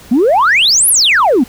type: exponential two-way sweep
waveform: sine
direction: up then down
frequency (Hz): 220 to 11810 to 220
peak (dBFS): -5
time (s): 0.11-1.44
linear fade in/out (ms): 10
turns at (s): 0.89
effects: tanh soft clip ceiling -4 dBFS + pink hiss -38 dBFS RMS until 1.48 s